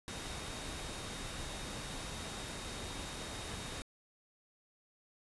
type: tone in noise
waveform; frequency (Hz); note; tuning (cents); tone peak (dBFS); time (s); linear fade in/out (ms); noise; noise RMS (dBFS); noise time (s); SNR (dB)
sine; 3729; A#7; 0; -52; 0.08-3.82; 0; pink; -43; 0.08-3.82; -12
effects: resampled to 24000 Hz